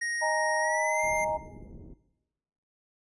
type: tone with pitch glide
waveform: square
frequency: 1872 to 2101 Hz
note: A#6 to C7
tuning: +7 to +7 cents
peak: -30 dBFS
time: 0.01-1.25 s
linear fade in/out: 10 ms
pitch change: +200 cents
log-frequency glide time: 0.6-1.02 s
type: chord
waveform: sine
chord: D# suspended fourth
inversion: none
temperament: equal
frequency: 622.3 / 830.6 / 932.3 Hz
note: D#5 / G#5 / A#5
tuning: 0 / 0 / 0 cents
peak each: -29 / -34 / -29 dBFS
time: 0.21-1.38 s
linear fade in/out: 20 ms
type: low-pass noise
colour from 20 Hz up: pink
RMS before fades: -46 dBFS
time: 1.03-1.94 s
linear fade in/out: 2 ms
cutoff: 420 Hz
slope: 24 dB/octave
effects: noise-tail reverb RT60 1.0 s tail -17 dB re dry + resampled to 24000 Hz